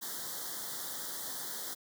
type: band-stop noise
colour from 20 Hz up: white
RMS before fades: -40 dBFS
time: 0.01-1.75 s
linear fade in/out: 20 ms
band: 2000 to 3200 Hz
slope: 96 dB/octave
effects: high-pass 150 Hz 12 dB/octave